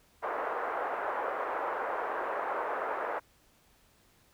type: band-pass noise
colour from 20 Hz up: pink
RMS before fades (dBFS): -34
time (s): 0.22-3.2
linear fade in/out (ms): 20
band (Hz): 480 to 1500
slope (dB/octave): 24
effects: pink hiss -65 dBFS RMS until 4.33 s